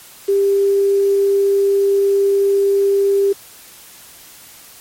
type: tone with quantisation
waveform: sine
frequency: 396.8 Hz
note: G4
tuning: 21 cents sharp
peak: -11 dBFS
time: 0.28-3.33 s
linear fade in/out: 10 ms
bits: 6
effects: white hiss -41 dBFS RMS until 4.8 s + MP3 64 kbps